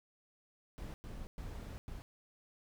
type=noise bursts at uneven times; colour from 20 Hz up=brown; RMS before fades=-45 dBFS; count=4; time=0.78-0.94 / 1.04-1.27 / 1.38-1.78 / 1.88-2.02 s; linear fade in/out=0 ms; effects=none